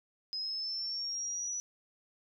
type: linear sweep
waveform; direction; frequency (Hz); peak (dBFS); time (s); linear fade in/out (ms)
sine; up; 5050 to 5920; -34; 0.33-1.6; 0
effects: 12-bit